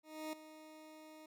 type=tone with ADSR envelope; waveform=20% pulse; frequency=311.1 Hz; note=D#4; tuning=in tune; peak=-35 dBFS; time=0.03-1.26 s; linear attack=300 ms; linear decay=4 ms; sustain=-14 dB; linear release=4 ms; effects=none